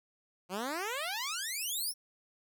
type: exponential sweep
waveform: 10% pulse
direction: up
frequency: 173.6 to 5660 Hz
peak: -26 dBFS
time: 0.49-1.94 s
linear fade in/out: 50 ms
effects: none